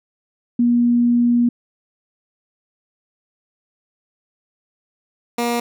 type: tone pair in turn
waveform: sine / 15% pulse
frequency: 239.6 / 237.7 Hz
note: A#3 / A#3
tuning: +48 / +34 cents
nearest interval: unison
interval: 14 cents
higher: first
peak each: -12 dBFS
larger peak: neither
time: 0.59-1.49 / 5.38-5.6 s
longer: first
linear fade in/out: 5 ms
effects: none